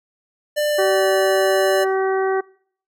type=tone with pitch glide; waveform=square; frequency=595 to 584.4 Hz; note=D5 to D5; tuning=+22 to -9 cents; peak=-18 dBFS; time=0.56-1.85 s; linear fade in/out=20 ms; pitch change=-31 cents; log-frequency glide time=0.69-1.06 s
type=harmonic tone; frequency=382.6 Hz; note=G4; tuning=42 cents flat; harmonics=1 / 2 / 3 / 4 / 5; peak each=-18 / -24 / -28 / -30 / -32 dBFS; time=0.78-2.41 s; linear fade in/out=10 ms
effects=noise-tail reverb RT60 0.6 s tail -25 dB re dry